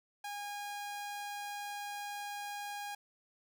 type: tone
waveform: sawtooth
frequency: 818 Hz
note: G#5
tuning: 26 cents flat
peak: -36 dBFS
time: 0.24-2.95 s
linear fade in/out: 5 ms
effects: none